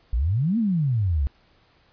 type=exponential two-way sweep; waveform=sine; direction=up then down; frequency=52.1 to 239.4 to 63.9 Hz; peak=-19 dBFS; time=0.13-1.27 s; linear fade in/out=0 ms; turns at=0.58 s; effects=pink hiss -60 dBFS RMS until 1.92 s + resampled to 11025 Hz